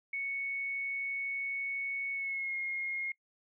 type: tone with pitch glide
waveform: sine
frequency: 2217 to 2146 Hz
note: C#7 to C7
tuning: 0 to +43 cents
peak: -33 dBFS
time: 0.13-3.12 s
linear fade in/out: 5 ms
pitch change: -57 cents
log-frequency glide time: 2.13-2.56 s
effects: noise-tail reverb RT60 0.1 s tail -23 dB re dry